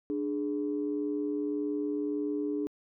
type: tone pair together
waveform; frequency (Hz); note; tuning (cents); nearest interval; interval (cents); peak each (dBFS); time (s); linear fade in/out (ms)
sine; 295.6 / 417.3; D4 / G#4; +11 / +8; tritone; 597; -30 / -33; 0.1-2.67; 0
effects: tanh soft clip ceiling -21 dBFS